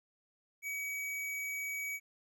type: tone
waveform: square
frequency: 2269 Hz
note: C#7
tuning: 40 cents sharp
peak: -37 dBFS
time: 0.62-2 s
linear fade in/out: 50 ms
effects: 13-bit